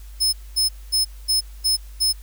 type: tone bursts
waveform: sawtooth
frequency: 5200 Hz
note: E8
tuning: 24 cents flat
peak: -14 dBFS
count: 6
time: 0.2-2.13 s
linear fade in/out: 20 ms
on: 130 ms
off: 230 ms
effects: added 50 Hz sine -36 dBFS peak until 2.22 s + white hiss -52 dBFS RMS until 2.22 s